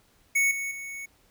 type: tone with level steps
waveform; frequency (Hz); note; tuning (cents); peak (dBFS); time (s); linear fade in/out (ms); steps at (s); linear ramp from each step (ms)
square; 2217; C#7; 0; -21 / -30 / -36; 0.35-1.06; 10; 0.51 / 0.71; 2
effects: pink hiss -63 dBFS RMS until 1.3 s